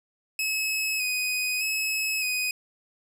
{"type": "tone with vibrato", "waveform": "sawtooth", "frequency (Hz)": 2538, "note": "D#7", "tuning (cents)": 34, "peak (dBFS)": -22, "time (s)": [0.39, 2.51], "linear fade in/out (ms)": 2, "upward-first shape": "square", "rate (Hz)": 0.82, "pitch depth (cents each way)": 27, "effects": []}